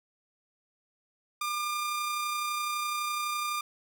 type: tone with amplitude modulation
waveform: sawtooth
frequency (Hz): 1200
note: D6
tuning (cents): +37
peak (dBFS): -25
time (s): 1.41-3.61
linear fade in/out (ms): 5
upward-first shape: sine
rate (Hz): 31.9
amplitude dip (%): 25
effects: none